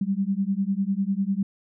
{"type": "beating tone pair", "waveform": "sine", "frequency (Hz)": [191.3, 201.3], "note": ["G3", "G3"], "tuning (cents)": [-42, 46], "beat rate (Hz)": 10, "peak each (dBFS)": -25, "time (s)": [0.01, 1.43], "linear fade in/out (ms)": 5, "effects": []}